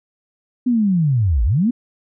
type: linear two-way sweep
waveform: sine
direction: down then up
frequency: 255.3 to 50 to 255.3 Hz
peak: -13 dBFS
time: 0.66-1.71 s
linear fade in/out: 10 ms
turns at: 1.44 s
effects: none